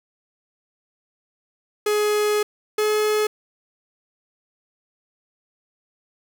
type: tone pair in turn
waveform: 45% pulse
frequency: 420 / 425.4 Hz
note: G#4 / G#4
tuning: +19 / +42 cents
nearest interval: unison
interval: 23 cents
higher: second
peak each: -18 dBFS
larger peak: neither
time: 1.86-2.43 / 2.78-3.27 s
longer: first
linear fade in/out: 5 ms
effects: none